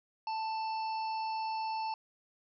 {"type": "harmonic tone", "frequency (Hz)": 884, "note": "A5", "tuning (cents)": 8, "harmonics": [1, 3, 5, 6], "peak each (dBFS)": [-33, -47, -48, -51], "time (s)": [0.27, 1.94], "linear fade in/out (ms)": 2, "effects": []}